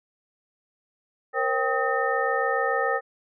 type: tone cluster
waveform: sine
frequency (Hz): 470.1 / 537 / 784 / 1265 / 1820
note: A#4 / C5 / G5 / D#6 / A#6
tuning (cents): +15 / +45 / 0 / +28 / -42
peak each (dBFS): -28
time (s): 1.33-3.01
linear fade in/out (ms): 50
effects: none